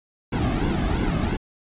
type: noise with flanger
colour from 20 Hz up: brown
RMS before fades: -23 dBFS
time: 0.32-1.37 s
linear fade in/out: 10 ms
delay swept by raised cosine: 1.6 to 2.15 ms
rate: 2.9 Hz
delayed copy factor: -0.75
effects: resampled to 8000 Hz